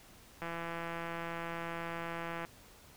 click train, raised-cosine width 0.5 ms, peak -25 dBFS, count 342, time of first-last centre 0.42-2.45 s, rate 168 Hz, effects pink hiss -58 dBFS RMS until 2.96 s

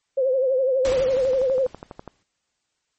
sine tone with vibrato, 523.3 Hz, C5, in tune, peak -17 dBFS, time 0.17-1.67 s, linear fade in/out 10 ms, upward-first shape triangle, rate 12 Hz, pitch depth 92 cents each way
pink noise with exponential decay, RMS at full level -29 dBFS, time 0.85-2.23 s, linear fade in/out 0 ms, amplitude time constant 300 ms
click train, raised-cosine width 1 ms, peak -21 dBFS, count 15, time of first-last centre 0.92-2.077 s, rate 12.1 Hz
effects white hiss -74 dBFS RMS until 2.98 s + MP3 32 kbps

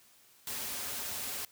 white noise with comb filter, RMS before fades -38 dBFS, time 0.47-1.45 s, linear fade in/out 2 ms, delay 6.1 ms, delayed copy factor -0.55, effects white hiss -62 dBFS RMS until 1.51 s + high-pass 60 Hz 12 dB/octave

